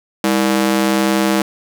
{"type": "ring-modulated tone", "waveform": "sawtooth", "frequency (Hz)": 263.5, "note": "C4", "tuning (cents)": 12, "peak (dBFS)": -6, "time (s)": [0.24, 1.42], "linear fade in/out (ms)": 2, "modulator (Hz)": 60.6, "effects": []}